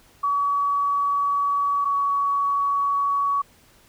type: tone pair in turn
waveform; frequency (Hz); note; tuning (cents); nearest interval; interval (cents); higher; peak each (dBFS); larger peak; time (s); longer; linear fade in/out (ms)
sine; 1135 / 1126.5; C#6 / C#6; +41 / +28; unison; 13; first; -19; neither; 0.23-1.85 / 1.85-3.42; first; 10
effects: pink hiss -55 dBFS RMS until 3.88 s